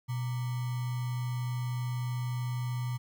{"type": "tone with sample-and-hold", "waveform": "sine", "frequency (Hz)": 123.47, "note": "B2", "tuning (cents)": 0, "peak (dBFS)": -30, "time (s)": [0.08, 2.98], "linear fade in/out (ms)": 20, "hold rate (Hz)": 1050, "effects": []}